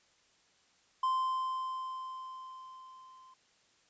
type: tone with level ramp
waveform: triangle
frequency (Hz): 1039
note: C6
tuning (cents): -12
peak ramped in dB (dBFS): -25 to -53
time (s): 1.03-3.34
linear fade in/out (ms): 5
effects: white hiss -68 dBFS RMS until 3.89 s + resampled to 16000 Hz